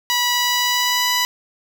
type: tone with pitch glide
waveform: 10% pulse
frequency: 975 to 988 Hz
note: B5 to B5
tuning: -23 to 0 cents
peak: -8 dBFS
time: 0.1-1.25 s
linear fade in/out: 0 ms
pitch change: +23 cents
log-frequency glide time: 0.25-1.07 s
effects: none